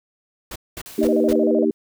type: noise bursts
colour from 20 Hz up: pink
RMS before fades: -32 dBFS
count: 4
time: 0.51-1.332 s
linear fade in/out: 5 ms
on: 48 ms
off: 210 ms
type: noise with exponential decay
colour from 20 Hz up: white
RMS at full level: -37 dBFS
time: 0.86-1.74 s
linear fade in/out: 0 ms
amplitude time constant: 190 ms
type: chord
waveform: sine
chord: Eb major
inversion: second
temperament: equal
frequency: 233.1 / 311.1 / 392 Hz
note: Bb3 / Eb4 / G4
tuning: 0 / 0 / 0 cents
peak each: -21 / -20 / -20 dBFS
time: 0.98-1.71 s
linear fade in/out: 5 ms
type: tone with vibrato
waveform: sine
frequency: 552 Hz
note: C#5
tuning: 7 cents flat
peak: -20 dBFS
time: 1.01-1.65 s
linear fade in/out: 10 ms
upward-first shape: square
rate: 13 Hz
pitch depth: 190 cents each way
effects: none